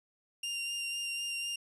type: tone with vibrato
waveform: sawtooth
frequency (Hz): 2787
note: F7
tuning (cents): -4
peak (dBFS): -31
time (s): 0.43-1.56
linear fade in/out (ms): 5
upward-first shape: sine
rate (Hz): 4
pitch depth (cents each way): 13
effects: resampled to 24000 Hz